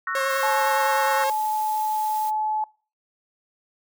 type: chord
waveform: sine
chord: F# dominant seventh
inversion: second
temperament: just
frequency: 1110 / 1332 / 1480 / 1850 Hz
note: C#6 / E6 / F#6 / A#6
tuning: +2 / +18 / 0 / -14 cents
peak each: -30 dBFS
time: 0.07-1.24 s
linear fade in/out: 2 ms
type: tone with vibrato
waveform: sawtooth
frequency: 539 Hz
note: C#5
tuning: 49 cents flat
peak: -20 dBFS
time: 0.15-1.3 s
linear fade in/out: 2 ms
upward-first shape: sine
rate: 9.8 Hz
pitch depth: 18 cents each way
type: noise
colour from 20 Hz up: blue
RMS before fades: -38 dBFS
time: 0.29-2.31 s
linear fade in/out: 20 ms
type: tone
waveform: sine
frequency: 860 Hz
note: A5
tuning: 40 cents flat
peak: -22 dBFS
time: 0.43-2.64 s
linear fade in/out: 2 ms
effects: noise-tail reverb RT60 0.4 s tail -26 dB re dry